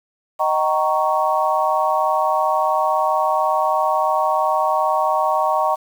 sine chord, Eb dominant seventh, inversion none, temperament equal with one note detuned, 622.3 / 765.2 / 932.3 / 1108.7 Hz, Eb5 / G5 / Bb5 / Db6, 0 / -42 / 0 / 0 cents, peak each -21 dBFS, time 0.39-5.76 s, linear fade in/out 20 ms, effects 7-bit

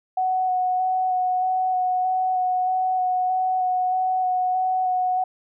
sine tone with vibrato, 740 Hz, F#5, in tune, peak -19 dBFS, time 0.17-5.24 s, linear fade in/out 5 ms, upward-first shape square, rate 1.6 Hz, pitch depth 11 cents each way, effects none

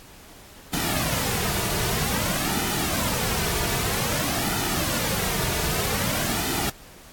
pink noise with flanger, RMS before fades -25 dBFS, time 0.73-6.7 s, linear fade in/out 5 ms, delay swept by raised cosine 1.8 to 3.8 ms, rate 0.52 Hz, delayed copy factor -0.65, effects pink hiss -47 dBFS RMS until 7.12 s + AAC 64 kbps

